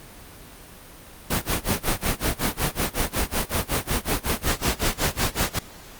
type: noise with tremolo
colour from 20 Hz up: pink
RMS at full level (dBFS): -21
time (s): 1.3-5.59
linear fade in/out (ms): 5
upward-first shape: sine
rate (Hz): 5.4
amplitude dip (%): 100
effects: pink hiss -44 dBFS RMS until 5.99 s + Opus 32 kbps